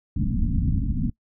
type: low-pass noise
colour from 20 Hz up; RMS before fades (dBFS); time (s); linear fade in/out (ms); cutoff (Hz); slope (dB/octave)
pink; -23; 0.16-1.1; 5; 280; 96
effects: noise-tail reverb RT60 0.1 s tail -22 dB re dry